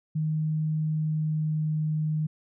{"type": "tone with pitch glide", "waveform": "sine", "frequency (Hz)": [155.56, 154.57], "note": ["D#3", "D#3"], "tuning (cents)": [0, -11], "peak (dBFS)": -24, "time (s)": [0.15, 2.27], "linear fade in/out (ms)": 10, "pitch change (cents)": -11, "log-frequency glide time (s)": [0.82, 1.74], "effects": []}